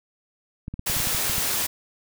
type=clicks; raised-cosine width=5 ms; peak=-20 dBFS; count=10; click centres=0.681 / 0.74 / 0.794 / 0.899 / 0.967 / 1.001 / 1.072 / 1.148 / 1.298 / 1.382 s
type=noise; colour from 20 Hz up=white; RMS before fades=-25 dBFS; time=0.86-1.67 s; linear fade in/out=10 ms
effects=none